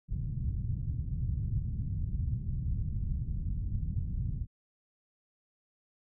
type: low-pass noise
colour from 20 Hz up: white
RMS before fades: -33 dBFS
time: 0.08-4.47 s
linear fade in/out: 50 ms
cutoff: 130 Hz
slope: 24 dB/octave
effects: none

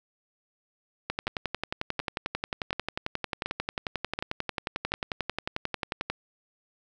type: two click trains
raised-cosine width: 0.3 ms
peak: -13 / -13 dBFS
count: 57 / 6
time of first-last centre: 1.1-6.1 / 1.27-4.92 s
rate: 11.2 / 1.37 Hz
effects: none

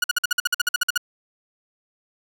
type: tone bursts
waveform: sawtooth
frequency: 1453 Hz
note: F#6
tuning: 32 cents flat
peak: -13 dBFS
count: 14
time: 0.02-0.977 s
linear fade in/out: 5 ms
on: 21 ms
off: 51 ms
effects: none

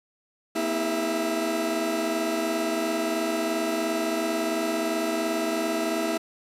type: tone cluster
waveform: 40% pulse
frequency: 233.9 / 256.8 / 323.6 / 403.5 / 665 Hz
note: A#3 / C4 / E4 / G#4 / E5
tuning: +6 / -32 / -32 / -50 / +15 cents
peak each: -32 / -37 / -28 / -32 / -28 dBFS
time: 0.55-6.18 s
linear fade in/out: 10 ms
effects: resampled to 32000 Hz + 9-bit

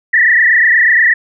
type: tone with frequency modulation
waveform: sine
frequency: 1864.7 Hz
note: A#6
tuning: in tune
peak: -6 dBFS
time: 0.13-1.14 s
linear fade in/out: 10 ms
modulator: 28.3 Hz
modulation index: 3.9
effects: none

